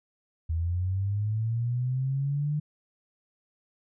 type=linear sweep; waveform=sine; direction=up; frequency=79.7 to 151.2 Hz; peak=-25 dBFS; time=0.49-2.6 s; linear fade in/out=10 ms; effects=none